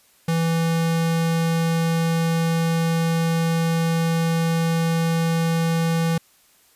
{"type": "tone", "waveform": "square", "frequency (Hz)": 165.1, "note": "E3", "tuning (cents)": 3, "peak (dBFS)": -19, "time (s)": [0.28, 6.18], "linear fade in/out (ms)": 5, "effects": ["white hiss -57 dBFS RMS until 6.75 s", "resampled to 32000 Hz"]}